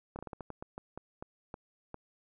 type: slowing click train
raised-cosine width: 1 ms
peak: -27 dBFS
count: 13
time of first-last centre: 0.16-1.944 s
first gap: 29 ms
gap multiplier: 1.27
effects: none